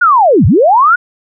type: linear two-way sweep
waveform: sine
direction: down then up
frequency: 1480 to 75 to 1480 Hz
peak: -4 dBFS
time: 0.01-0.96 s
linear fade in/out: 10 ms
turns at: 0.46 s
effects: none